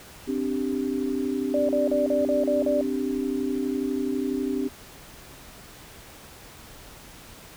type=chord; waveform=sine; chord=C suspended second; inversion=none; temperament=equal; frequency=261.6 / 293.7 / 392 Hz; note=C4 / D4 / G4; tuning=0 / 0 / 0 cents; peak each=-27 / -29 / -30 dBFS; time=0.27-4.69 s; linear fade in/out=20 ms
type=tone bursts; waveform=sine; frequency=587.3 Hz; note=D5; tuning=in tune; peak=-21 dBFS; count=7; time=1.54-2.812 s; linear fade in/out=2 ms; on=150 ms; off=37 ms
effects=pink hiss -46 dBFS RMS until 7.56 s